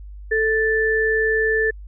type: tone pair together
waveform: sine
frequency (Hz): 440 / 1760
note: A4 / A6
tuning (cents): 0 / 0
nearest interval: 2 octaves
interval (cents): 2400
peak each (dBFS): -19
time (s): 0.31-1.71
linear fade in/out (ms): 10
effects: added 50 Hz sine -34 dBFS peak until 1.87 s